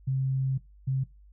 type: tone pair in turn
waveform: sine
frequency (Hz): 133 / 133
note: C3 / C3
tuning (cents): +29 / +29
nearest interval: unison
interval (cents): 0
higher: neither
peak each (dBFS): -24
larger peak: neither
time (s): 0.07-0.58 / 0.87-1.04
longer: first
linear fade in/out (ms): 10
effects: noise-tail reverb RT60 0.2 s tail -19 dB re dry + added 50 Hz sine -51 dBFS peak until 1.32 s